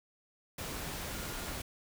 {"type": "tone in noise", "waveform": "sine", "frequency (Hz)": 1418, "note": "F6", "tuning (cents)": 26, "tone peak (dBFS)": -51, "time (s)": [1.1, 1.52], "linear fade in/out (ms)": 5, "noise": "pink", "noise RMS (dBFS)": -40, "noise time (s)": [0.58, 1.62], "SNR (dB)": -14, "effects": []}